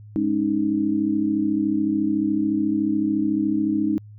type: chord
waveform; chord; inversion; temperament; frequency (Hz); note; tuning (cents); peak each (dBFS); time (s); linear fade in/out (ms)
sine; Ab suspended fourth; none; equal; 207.7 / 277.2 / 311.1; Ab3 / Db4 / Eb4; 0 / 0 / 0; -25 / -25 / -21; 0.16-3.98; 0
effects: added 105 Hz sine -40 dBFS peak until 4.18 s